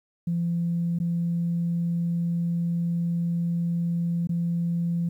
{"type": "tone with dropouts", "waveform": "sine", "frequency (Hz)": 170.5, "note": "F3", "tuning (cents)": -41, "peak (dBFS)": -22, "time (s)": [0.27, 5.09], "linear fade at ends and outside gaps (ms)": 5, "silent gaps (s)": [[0.988, 1], [4.272, 4.292]], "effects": ["tanh soft clip ceiling -18 dBFS", "10-bit"]}